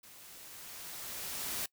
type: noise with level ramp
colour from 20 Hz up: white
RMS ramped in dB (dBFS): -55 to -36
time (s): 0.03-1.66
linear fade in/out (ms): 5
effects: noise-tail reverb RT60 0.1 s tail -22 dB re dry